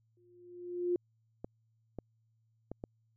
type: tone with exponential growth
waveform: sine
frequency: 353.5 Hz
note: F4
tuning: 21 cents sharp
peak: -26 dBFS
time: 0.17-0.96 s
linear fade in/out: 2 ms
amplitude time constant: 170 ms
type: clicks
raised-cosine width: 2 ms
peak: -27 dBFS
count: 4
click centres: 1.445 / 1.987 / 2.716 / 2.839 s
effects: added 112 Hz sine -70 dBFS peak until 3.16 s